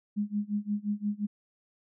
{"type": "tone with tremolo", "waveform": "sine", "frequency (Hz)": 207, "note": "G#3", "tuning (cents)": -5, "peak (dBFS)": -25, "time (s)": [0.16, 1.27], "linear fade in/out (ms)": 20, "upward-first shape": "sine", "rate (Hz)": 5.7, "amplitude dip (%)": 95, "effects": []}